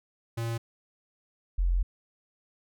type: tone pair in turn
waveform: square / sine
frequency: 115.5 / 43.98 Hz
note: A#2 / F1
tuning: -16 / +13 cents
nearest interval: octave + perfect fourth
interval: 1671 cents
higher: first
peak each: -30 / -22 dBFS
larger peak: second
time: 0.37-0.58 / 1.58-1.83 s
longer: second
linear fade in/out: 10 ms
effects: none